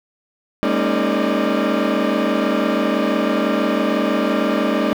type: tone cluster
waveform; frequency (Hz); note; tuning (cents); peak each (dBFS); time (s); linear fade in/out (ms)
30% pulse; 204 / 230.1 / 275.9 / 311.8 / 594; G#3 / A#3 / C#4 / D#4 / D5; -31 / -22 / -8 / +4 / +20; -20; 0.63-4.93; 0
effects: low-pass 3000 Hz 12 dB/octave + 7-bit